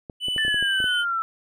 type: clicks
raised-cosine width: 2 ms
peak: -22 dBFS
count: 9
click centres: 0.098 / 0.284 / 0.363 / 0.45 / 0.481 / 0.544 / 0.626 / 0.803 / 0.842 s
type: tone with pitch glide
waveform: triangle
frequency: 2985 to 3062 Hz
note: F#7 to G7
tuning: +15 to -41 cents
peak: -22 dBFS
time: 0.2-1.05 s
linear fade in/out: 50 ms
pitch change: +44 cents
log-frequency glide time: 0.8-0.91 s
type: exponential sweep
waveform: sine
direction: down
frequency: 1787 to 1318.5 Hz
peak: -22 dBFS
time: 0.38-1.22 s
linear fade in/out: 0 ms
effects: none